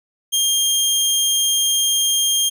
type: tone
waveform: 20% pulse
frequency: 3211 Hz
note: G7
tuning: 41 cents sharp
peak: -10 dBFS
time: 0.32-2.5 s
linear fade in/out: 20 ms
effects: none